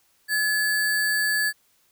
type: tone with sample-and-hold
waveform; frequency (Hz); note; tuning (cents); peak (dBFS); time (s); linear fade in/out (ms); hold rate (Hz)
sine; 1708; G#6; +48; -20; 0.28-1.53; 50; 6300
effects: white hiss -64 dBFS RMS until 1.91 s

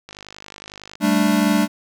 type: click train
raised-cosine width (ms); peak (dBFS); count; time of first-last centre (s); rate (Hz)
0.2; -19; 45; 0.09-0.954; 50.9
type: chord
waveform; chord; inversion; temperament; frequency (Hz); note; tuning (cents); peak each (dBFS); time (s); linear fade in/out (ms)
square; G suspended second; none; equal with one note detuned; 196 / 219.4 / 293.7; G3 / A3 / D4; 0 / -5 / 0; -20; 1-1.68; 50
effects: none

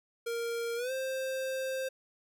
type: tone with pitch glide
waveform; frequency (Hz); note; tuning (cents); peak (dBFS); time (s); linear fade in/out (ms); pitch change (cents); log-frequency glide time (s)
square; 466.2 to 526.3; A#4 to C5; 0 to +10; -33; 0.26-1.89; 10; +210; 0.76-0.92
effects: none

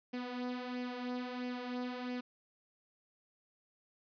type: tone with flanger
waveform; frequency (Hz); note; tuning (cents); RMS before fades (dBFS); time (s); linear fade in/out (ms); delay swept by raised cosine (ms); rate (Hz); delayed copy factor
sawtooth; 248.3; B3; +9; -40; 0.13-2.21; 10; 0.38 to 3.88; 1.5; +0.55
effects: resampled to 11025 Hz + 12-bit

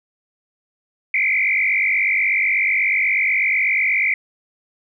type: tone with frequency modulation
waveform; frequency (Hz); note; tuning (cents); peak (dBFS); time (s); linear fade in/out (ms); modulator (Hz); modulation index
sine; 2202; C#7; -12; -15; 1.14-4.14; 2; 48.2; 3.6
effects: none

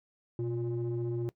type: ring-modulated tone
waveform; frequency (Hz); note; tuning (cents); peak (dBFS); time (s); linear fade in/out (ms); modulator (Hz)
triangle; 114.8; A#2; -26; -24; 0.39-1.29; 0; 237
effects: noise-tail reverb RT60 0.1 s tail -21 dB re dry + tanh soft clip ceiling -25 dBFS

